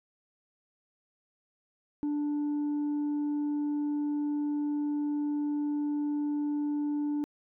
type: tone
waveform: sine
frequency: 293.7 Hz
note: D4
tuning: in tune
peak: -25 dBFS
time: 2.03-7.24 s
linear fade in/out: 0 ms
effects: tanh soft clip ceiling -27 dBFS

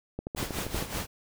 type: click train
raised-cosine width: 2 ms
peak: -20 dBFS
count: 9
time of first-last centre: 0.19-0.825 s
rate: 12.6 Hz
type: noise with tremolo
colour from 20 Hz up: pink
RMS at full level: -32 dBFS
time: 0.36-1.07 s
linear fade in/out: 20 ms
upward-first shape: sine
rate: 5.3 Hz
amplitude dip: 70%
effects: none

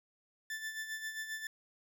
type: tone with tremolo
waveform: 40% pulse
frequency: 1760 Hz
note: A6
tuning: in tune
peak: -36 dBFS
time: 0.5-1.47 s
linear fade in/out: 2 ms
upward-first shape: sine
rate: 7.5 Hz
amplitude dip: 60%
effects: 13-bit

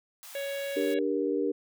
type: high-pass noise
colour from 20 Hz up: white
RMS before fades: -46 dBFS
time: 0.23-0.94 s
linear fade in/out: 0 ms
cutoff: 660 Hz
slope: 48 dB/octave
type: harmonic tone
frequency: 557 Hz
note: C#5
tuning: 8 cents sharp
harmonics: 1 / 3 / 4 / 5 / 6 / 7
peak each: -32 / -42 / -44 / -46 / -48 / -49 dBFS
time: 0.35-0.99 s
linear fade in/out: 2 ms
type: chord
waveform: sine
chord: G minor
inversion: second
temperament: just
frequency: 294 / 392 / 470.4 Hz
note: D4 / G4 / Bb4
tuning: +2 / 0 / +16 cents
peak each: -30 dBFS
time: 0.76-1.52 s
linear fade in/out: 10 ms
effects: none

